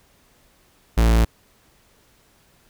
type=tone; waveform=45% pulse; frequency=56.3 Hz; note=A1; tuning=40 cents sharp; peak=-13 dBFS; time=0.97-1.25 s; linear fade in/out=10 ms; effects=pink hiss -58 dBFS RMS until 2.69 s